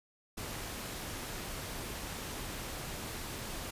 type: noise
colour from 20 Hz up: pink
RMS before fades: -41 dBFS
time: 0.37-3.71 s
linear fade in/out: 10 ms
effects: resampled to 32000 Hz